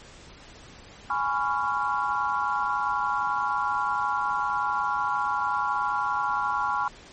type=chord; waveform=sine; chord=C# dominant seventh; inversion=second; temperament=just; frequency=831.5 / 997.9 / 1108.7 / 1385.9 Hz; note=G#5 / B5 / C#6 / E#6; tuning=+2 / +18 / 0 / -14 cents; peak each=-29 dBFS; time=1.1-6.88 s; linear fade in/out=2 ms; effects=pink hiss -48 dBFS RMS until 7.12 s + MP3 32 kbps